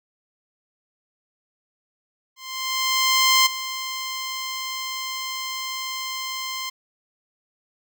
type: tone with ADSR envelope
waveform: 10% pulse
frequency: 1046.5 Hz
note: C6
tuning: in tune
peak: -5 dBFS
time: 2.36-6.7 s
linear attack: 1100 ms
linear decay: 14 ms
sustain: -14 dB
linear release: 10 ms
effects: none